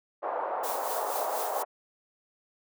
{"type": "band-pass noise", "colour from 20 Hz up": "white", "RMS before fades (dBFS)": -32, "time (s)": [0.22, 1.65], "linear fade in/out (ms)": 20, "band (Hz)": [530, 940], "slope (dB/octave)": 24}
{"type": "noise with tremolo", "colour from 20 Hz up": "blue", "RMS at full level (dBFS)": -35, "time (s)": [0.63, 1.63], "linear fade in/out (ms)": 10, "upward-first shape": "triangle", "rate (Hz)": 4.2, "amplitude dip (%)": 65}
{"effects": []}